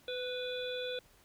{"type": "harmonic tone with a mistuned harmonic", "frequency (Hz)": 493.7, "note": "B4", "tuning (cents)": -1, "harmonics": [1, 3, 5, 7, 8], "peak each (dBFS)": [-37, -46, -48, -42, -49], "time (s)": [0.08, 0.99], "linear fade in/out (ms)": 2, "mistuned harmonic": 1, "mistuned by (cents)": 27, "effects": ["pink hiss -64 dBFS RMS until 1.24 s"]}